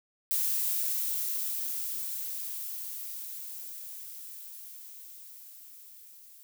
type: noise with level ramp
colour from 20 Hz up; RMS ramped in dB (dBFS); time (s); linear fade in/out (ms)
violet; -28 to -53; 0.31-6.43; 0
effects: none